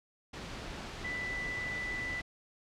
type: tone in noise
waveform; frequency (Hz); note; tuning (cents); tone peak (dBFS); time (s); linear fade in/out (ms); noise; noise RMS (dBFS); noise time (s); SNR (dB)
sine; 1985; B6; +8; -35; 1.04-2.21; 10; pink; -42; 0.33-2.22; +4
effects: low-pass 5000 Hz 12 dB/octave